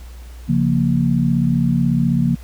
sine chord, Bb minor, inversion first, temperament equal, 138.59 / 174.61 / 233.1 Hz, Db3 / F3 / Bb3, 0 / 0 / 0 cents, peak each -18 dBFS, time 0.48-2.36 s, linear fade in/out 20 ms, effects added 60 Hz sine -33 dBFS peak until 2.43 s + pink hiss -47 dBFS RMS until 2.43 s

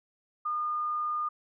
sine tone, 1217 Hz, D#6, 39 cents flat, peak -28 dBFS, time 0.45-1.29 s, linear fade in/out 10 ms, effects none

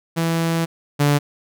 sawtooth tone pair in turn, 165.4 / 144.97 Hz, E3 / D3, +6 / -22 cents, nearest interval major second, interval 228 cents, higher first, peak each -14 / -10 dBFS, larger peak second, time 0.16-0.66 / 0.99-1.19 s, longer first, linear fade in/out 20 ms, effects none

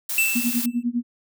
blue noise, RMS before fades -27 dBFS, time 0.09-0.66 s, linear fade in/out 5 ms
square tone with exponential decay, 2655 Hz, E7, 12 cents sharp, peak -16 dBFS, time 0.18-0.83 s, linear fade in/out 2 ms, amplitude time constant 140 ms
sine tone with tremolo, 240.1 Hz, B3, 49 cents flat, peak -18 dBFS, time 0.35-1.03 s, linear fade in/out 10 ms, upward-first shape sine, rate 10 Hz, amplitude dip 95%
effects none

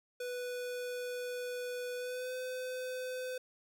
square tone with pitch glide, 493.9 to 508.1 Hz, B4 to B4, 0 to +49 cents, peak -38 dBFS, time 0.2-3.38 s, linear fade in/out 5 ms, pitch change +49 cents, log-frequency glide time 1.96-2.34 s, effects 13-bit

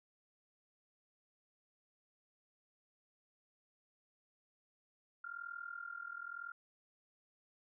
sine tone with amplitude modulation, 1396.9 Hz, F6, in tune, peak -40 dBFS, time 5.24-6.52 s, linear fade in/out 5 ms, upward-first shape sine, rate 40.9 Hz, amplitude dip 85%, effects none

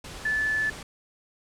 sine tone in noise, 1740 Hz, A6, 20 cents flat, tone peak -23 dBFS, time 0.25-0.7 s, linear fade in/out 5 ms, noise pink, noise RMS -40 dBFS, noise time 0.04-0.83 s, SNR +14 dB, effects low-pass 9000 Hz 12 dB/octave

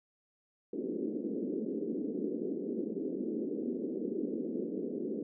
pink band-pass noise, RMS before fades -36 dBFS, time 0.73-5.23 s, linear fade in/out 5 ms, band 210 to 450 Hz, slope 48 dB/octave, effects none

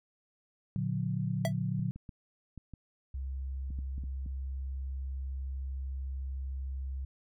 sine chord, Bb augmented, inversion none, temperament just, 116.54 / 145.68 / 182.1 Hz, Bb2 / D3 / F#3, 0 / -14 / -27 cents, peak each -34 dBFS, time 0.76-1.91 s, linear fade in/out 0 ms
square tone with exponential decay, 659.3 Hz, E5, in tune, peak -26 dBFS, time 1.45-1.53 s, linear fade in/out 1 ms, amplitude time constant 16 ms
clicks, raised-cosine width 5 ms, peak -32 dBFS, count 10, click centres 1.794 / 1.96 / 2.092 / 2.577 / 2.737 / 3.705 / 3.789 / 3.981 / 4.038 / 4.262 s
sine tone, 66.6 Hz, C2, 31 cents sharp, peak -34 dBFS, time 3.14-7.05 s, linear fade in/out 5 ms
effects none

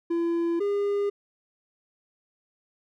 triangle tone pair in turn, 338.1 / 405.3 Hz, E4 / G#4, +44 / -42 cents, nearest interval minor third, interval 314 cents, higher second, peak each -21 dBFS, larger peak neither, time 0.1-0.6 / 0.6-1.1 s, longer neither, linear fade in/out 10 ms, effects none

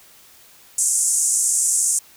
white band-pass noise, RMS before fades -19 dBFS, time 0.78-1.99 s, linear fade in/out 5 ms, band 6600 to 9500 Hz, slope 48 dB/octave, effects white hiss -49 dBFS RMS until 2.16 s

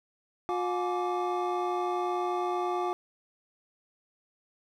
triangle tone cluster, 357.6 / 716 / 845 / 1166 Hz, F4 / F5 / G#5 / D6, +41 / +43 / +30 / -13 cents, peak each -29 / -31 / -34 / -33 dBFS, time 0.49-2.93 s, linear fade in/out 0 ms, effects none

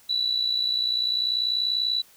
sine tone with amplitude modulation, 3951 Hz, B7, in tune, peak -19 dBFS, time 0.09-2.02 s, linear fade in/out 10 ms, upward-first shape sine, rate 60.3 Hz, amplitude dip 65%, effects white hiss -55 dBFS RMS until 2.16 s

